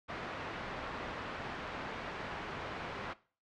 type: low-pass noise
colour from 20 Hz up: white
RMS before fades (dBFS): -42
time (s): 0.08-3.14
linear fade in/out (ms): 20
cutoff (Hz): 1600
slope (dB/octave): 12
effects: noise-tail reverb RT60 0.4 s tail -19 dB re dry + low-pass 5000 Hz 12 dB/octave